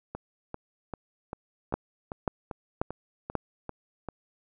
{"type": "two click trains", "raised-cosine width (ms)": 1, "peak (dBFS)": [-12, -21], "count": [4, 11], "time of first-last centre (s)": [[1.74, 3.353], [0.15, 4.087]], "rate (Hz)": [1.86, 2.54], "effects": []}